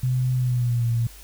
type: tone with pitch glide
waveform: sine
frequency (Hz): 127.3 to 116.73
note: C3 to A#2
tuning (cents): -47 to +3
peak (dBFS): -19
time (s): 0.03-1.07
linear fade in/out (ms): 5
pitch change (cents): -150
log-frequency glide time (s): 0.36-0.91
effects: added 50 Hz sine -44 dBFS peak until 1.23 s + white hiss -47 dBFS RMS until 1.23 s